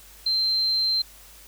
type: tone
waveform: sine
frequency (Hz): 4130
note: C8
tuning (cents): -23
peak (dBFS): -20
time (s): 0.26-1.02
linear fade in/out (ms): 5
effects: added 50 Hz sine -52 dBFS peak until 1.47 s + white hiss -49 dBFS RMS until 1.47 s